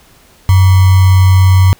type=tone with sample-and-hold; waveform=sine; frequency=93.8 Hz; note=F#2; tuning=24 cents sharp; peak=-3 dBFS; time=0.49-1.73 s; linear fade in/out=0 ms; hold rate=1050 Hz; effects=pink hiss -45 dBFS RMS until 1.79 s